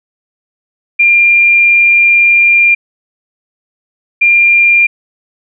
sine tone bursts at uneven times, 2394 Hz, D7, 33 cents sharp, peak -4 dBFS, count 2, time 0.99-2.75 / 4.21-4.87 s, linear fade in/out 10 ms, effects none

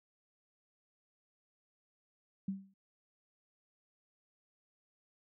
sine tone with exponential decay, 194 Hz, G3, 18 cents flat, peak -31 dBFS, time 2.48-2.74 s, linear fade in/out 5 ms, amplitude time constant 56 ms, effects none

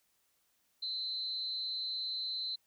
sine tone with amplitude modulation, 4065 Hz, B7, 49 cents sharp, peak -32 dBFS, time 0.82-2.56 s, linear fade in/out 10 ms, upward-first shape sine, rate 263 Hz, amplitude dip 60%, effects white hiss -75 dBFS RMS until 2.66 s

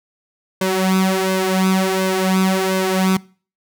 sawtooth tone with flanger, 188.7 Hz, F#3, 34 cents sharp, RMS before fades -17 dBFS, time 0.61-3.17 s, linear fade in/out 5 ms, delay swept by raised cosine 1.9 to 4.5 ms, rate 1.4 Hz, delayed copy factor +0.75, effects noise-tail reverb RT60 0.4 s tail -23 dB re dry

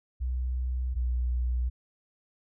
sine tone pair in turn, 62.8 / 61.29 Hz, B1 / B1, +30 / -13 cents, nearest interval unison, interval 43 cents, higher first, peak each -27 / -25 dBFS, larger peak second, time 0.2-0.95 / 0.95-1.7 s, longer neither, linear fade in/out 20 ms, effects none

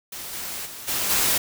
white noise with level steps, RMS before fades -35 / -32 / -38 / -25 / -21 dBFS, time 0.12-1.38 s, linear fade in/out 5 ms, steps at 0.32 / 0.65 / 0.87 / 1.09 s, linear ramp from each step 20 ms, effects none

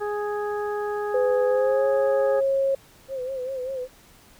harmonic tone, 415.3 Hz, G#4, in tune, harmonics 1 / 2 / 3 / 4, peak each -26 / -32 / -36 / -38 dBFS, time 0-2.41 s, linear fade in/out 20 ms
sine tone with pitch glide, 504 to 543.3 Hz, B4 to C#5, +35 to -35 cents, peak -19 dBFS, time 1.14-2.75 s, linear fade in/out 5 ms, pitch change +130 cents, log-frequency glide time 1.47-1.85 s
sine tone with vibrato, 520 Hz, C5, 11 cents flat, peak -27 dBFS, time 3.08-3.88 s, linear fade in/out 50 ms, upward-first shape sine, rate 5.1 Hz, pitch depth 71 cents each way
effects pink hiss -53 dBFS RMS until 4.39 s

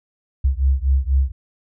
sine beating tone pair, 65.41 / 69.51 Hz, C2 / C#2, 0 / +5 cents, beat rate 4.1 Hz, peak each -17 / -18 dBFS, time 0.44-1.32 s, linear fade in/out 10 ms, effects none

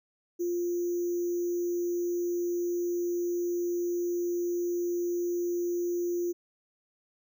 sine tone with sample-and-hold, 349.2 Hz, F4, in tune, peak -27 dBFS, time 0.39-6.33 s, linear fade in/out 20 ms, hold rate 6300 Hz, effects none

